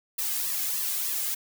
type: noise with flanger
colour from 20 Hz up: blue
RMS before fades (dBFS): -29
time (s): 0.18-1.35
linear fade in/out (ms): 10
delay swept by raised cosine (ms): 1.3 to 2.21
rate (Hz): 3.3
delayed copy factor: -1
effects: none